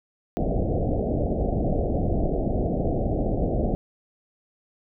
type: low-pass noise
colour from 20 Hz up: pink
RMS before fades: -24 dBFS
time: 0.37-3.75 s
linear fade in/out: 0 ms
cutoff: 740 Hz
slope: 96 dB/octave
effects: none